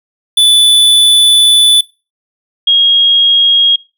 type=tone pair in turn; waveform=square / sine; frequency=3481 / 3273 Hz; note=A7 / G#7; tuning=-19 / -26 cents; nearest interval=minor second; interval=107 cents; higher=first; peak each=-5 dBFS; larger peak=neither; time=0.37-1.81 / 2.67-3.76 s; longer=first; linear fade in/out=5 ms; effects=noise-tail reverb RT60 0.3 s tail -22 dB re dry